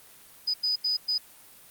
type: tone bursts at uneven times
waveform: sine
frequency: 4978 Hz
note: D#8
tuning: in tune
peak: -23 dBFS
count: 4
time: 0.47-0.54 / 0.63-0.76 / 0.84-0.97 / 1.08-1.18 s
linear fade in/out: 10 ms
effects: white hiss -52 dBFS RMS until 1.7 s + Opus 32 kbps